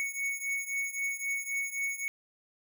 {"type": "beating tone pair", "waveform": "square", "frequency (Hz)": [2218, 2221.8], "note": ["C#7", "C#7"], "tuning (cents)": [0, 3], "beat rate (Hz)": 3.8, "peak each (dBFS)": [-34, -37], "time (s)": [0, 2.08], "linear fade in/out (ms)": 0, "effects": []}